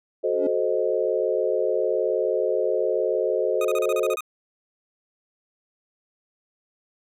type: chord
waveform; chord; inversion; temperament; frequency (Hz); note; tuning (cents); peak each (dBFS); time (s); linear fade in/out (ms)
sine; F# diminished seventh; none; equal with one note detuned; 370 / 436.7 / 523.3 / 622.3; F#4 / A4 / C5 / Eb5; 0 / -13 / 0 / 0; -27 / -25 / -25 / -27; 0.23-4.16; 20
type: tone with exponential growth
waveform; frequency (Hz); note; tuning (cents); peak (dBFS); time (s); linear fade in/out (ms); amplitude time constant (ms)
triangle; 283.5; C#4; +39; -20; 0.27-0.47; 5; 43
type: tone bursts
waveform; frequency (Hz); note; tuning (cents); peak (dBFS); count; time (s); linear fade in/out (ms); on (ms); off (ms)
25% pulse; 1243; D#6; -2; -25; 9; 3.61-4.207; 2; 37; 33
effects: none